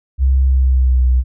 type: tone with pitch glide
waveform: sine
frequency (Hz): 66.1 to 62.9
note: C2 to B1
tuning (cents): +18 to +32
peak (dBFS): -9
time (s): 0.18-1.24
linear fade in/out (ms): 50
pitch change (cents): -86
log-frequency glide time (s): 0.43-1.05
effects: none